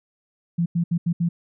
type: tone bursts at uneven times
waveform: sine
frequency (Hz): 170.3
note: F3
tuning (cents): -43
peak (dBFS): -18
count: 5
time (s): 0.58-0.66 / 0.75-0.84 / 0.91-0.98 / 1.06-1.13 / 1.2-1.29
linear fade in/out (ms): 10
effects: none